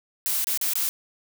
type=noise with dropouts; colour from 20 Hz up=blue; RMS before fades=-25 dBFS; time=0.26-0.89 s; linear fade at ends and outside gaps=0 ms; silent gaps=0.444-0.47 / 0.575-0.613 / 0.735-0.755 s; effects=none